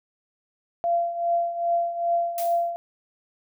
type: tone with tremolo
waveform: sine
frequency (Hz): 686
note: F5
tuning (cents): -31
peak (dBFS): -18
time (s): 0.84-2.76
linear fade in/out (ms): 0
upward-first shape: triangle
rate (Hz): 2.5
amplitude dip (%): 75
type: noise with exponential decay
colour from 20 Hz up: blue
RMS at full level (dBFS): -31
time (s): 2.38-2.7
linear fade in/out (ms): 1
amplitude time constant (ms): 69
effects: none